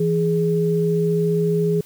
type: tone pair together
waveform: sine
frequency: 165.89 / 416.8 Hz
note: E3 / G#4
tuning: +11 / +6 cents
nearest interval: octave + major third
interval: 1595 cents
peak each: -19 dBFS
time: 0-1.81 s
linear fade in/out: 5 ms
effects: white hiss -48 dBFS RMS until 1.85 s